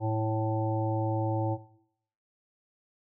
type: harmonic tone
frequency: 110 Hz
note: A2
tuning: in tune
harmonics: 1 / 3 / 5 / 7 / 8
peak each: -28 / -33 / -35 / -36 / -37 dBFS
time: 0-1.58 s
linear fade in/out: 50 ms
effects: noise-tail reverb RT60 0.7 s tail -17 dB re dry